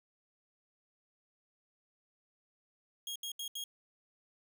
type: tone bursts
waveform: sawtooth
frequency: 3270 Hz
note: G#7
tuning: 28 cents flat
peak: -35 dBFS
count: 4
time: 3.07-3.64 s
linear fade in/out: 2 ms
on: 87 ms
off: 74 ms
effects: none